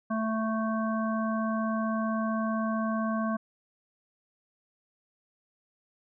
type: harmonic tone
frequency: 221.1 Hz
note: A3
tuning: 9 cents sharp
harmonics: 1 / 3 / 5 / 7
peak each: -28 / -34 / -34 / -40 dBFS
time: 0.1-3.37 s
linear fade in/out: 10 ms
effects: none